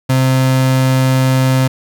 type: tone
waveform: 35% pulse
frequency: 130.81 Hz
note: C3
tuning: in tune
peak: -8 dBFS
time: 0.09-1.68 s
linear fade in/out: 10 ms
effects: 8-bit